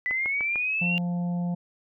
sine linear sweep, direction up, 1977 to 2794 Hz, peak -24 dBFS, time 0.06-0.98 s, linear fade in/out 0 ms
click train, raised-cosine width 0.5 ms, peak -21 dBFS, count 4, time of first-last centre 0.11-0.558 s, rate 6.7 Hz
harmonic tone, 175.1 Hz, F3, 5 cents sharp, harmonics 1 / 3 / 4 / 5, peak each -25 / -43 / -42 / -47 dBFS, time 0.81-1.55 s, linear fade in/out 10 ms
effects none

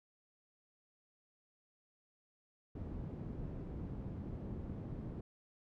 white low-pass noise, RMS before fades -44 dBFS, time 2.75-5.21 s, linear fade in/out 5 ms, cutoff 200 Hz, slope 12 dB/octave, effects none

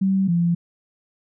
sine tone pair in turn, 192.3 / 171.36 Hz, G3 / F3, -33 / -33 cents, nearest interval major second, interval 200 cents, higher first, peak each -16 dBFS, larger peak neither, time 0.01-0.28 / 0.28-0.55 s, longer neither, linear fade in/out 10 ms, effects none

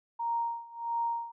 sine tone with tremolo, 932.3 Hz, A#5, in tune, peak -27 dBFS, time 0.19-1.32 s, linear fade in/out 10 ms, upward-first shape sine, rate 1.5 Hz, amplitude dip 90%, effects none

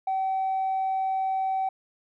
triangle tone with tanh clipping, 765 Hz, G5, 42 cents flat, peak -24 dBFS, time 0.07-1.69 s, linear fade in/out 5 ms, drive 5 dB, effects none

